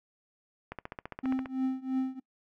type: click train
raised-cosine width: 0.5 ms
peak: -23 dBFS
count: 12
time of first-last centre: 0.72-1.458 s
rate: 14.9 Hz
type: tone with tremolo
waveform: triangle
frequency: 261.6 Hz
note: C4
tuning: in tune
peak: -23 dBFS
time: 1.23-2.2 s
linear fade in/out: 10 ms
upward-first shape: triangle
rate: 3 Hz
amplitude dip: 95%
effects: noise-tail reverb RT60 0.1 s tail -23 dB re dry